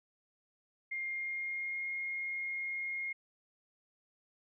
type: tone with pitch glide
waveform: sine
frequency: 2119 to 2141 Hz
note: C7 to C7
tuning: +21 to +39 cents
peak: -35 dBFS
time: 0.91-3.13 s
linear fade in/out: 10 ms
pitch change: +18 cents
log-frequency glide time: 1.07-1.9 s
effects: none